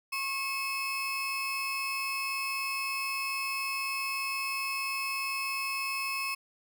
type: tone pair together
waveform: 35% pulse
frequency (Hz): 1090.2 / 2593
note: C#6 / E7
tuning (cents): -29 / -29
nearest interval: octave + minor third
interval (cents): 1500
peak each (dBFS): -34 / -31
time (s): 0.12-6.35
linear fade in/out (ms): 10
effects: none